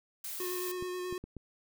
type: noise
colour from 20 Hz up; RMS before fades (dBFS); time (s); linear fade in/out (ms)
blue; -40; 0.24-0.72; 5
type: tone with vibrato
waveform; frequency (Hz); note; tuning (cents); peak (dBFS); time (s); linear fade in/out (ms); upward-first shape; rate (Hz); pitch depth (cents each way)
square; 362.4; F#4; -36; -36; 0.4-1.18; 2; square; 9.3; 12
type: clicks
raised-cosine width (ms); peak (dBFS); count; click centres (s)
3; -30; 4; 0.825 / 1.126 / 1.24 / 1.367
effects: none